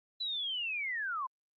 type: linear sweep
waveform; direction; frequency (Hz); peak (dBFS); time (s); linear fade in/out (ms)
sine; down; 4010 to 990; -33; 0.2-1.27; 10
effects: Opus 24 kbps